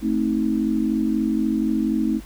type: chord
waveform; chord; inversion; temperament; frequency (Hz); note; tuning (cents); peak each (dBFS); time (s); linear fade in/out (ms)
sine; A diminished; none; just; 220 / 264 / 316.8; A3 / C4 / Eb4; 0 / +16 / +31; -22 / -24 / -23; 0.01-2.21; 50
effects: added 50 Hz sine -39 dBFS peak until 2.25 s + pink hiss -47 dBFS RMS until 2.25 s